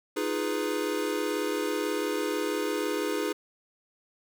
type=chord; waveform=square; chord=F half-diminished seventh; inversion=third; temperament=equal; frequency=311.1 / 349.2 / 415.3 / 493.9 Hz; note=Eb4 / F4 / Ab4 / Cb5; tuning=0 / 0 / 0 / 0 cents; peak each=-33 / -36 / -32 / -35 dBFS; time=0.16-3.33 s; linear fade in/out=10 ms; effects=none